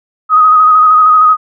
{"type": "tone with vibrato", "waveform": "sine", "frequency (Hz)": 1255, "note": "D#6", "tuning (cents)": 15, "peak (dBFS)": -3, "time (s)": [0.29, 1.37], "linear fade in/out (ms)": 50, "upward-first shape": "square", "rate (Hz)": 13, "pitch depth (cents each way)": 21, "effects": []}